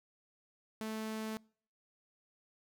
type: tone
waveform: sawtooth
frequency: 218.9 Hz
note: A3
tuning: 9 cents flat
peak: -34 dBFS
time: 0.81-1.37 s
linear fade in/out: 0 ms
effects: noise-tail reverb RT60 0.5 s tail -26 dB re dry